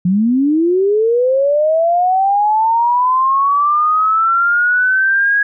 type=linear sweep; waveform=sine; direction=up; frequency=172.8 to 1661.2 Hz; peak=-10 dBFS; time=0.05-5.43 s; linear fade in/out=5 ms; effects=none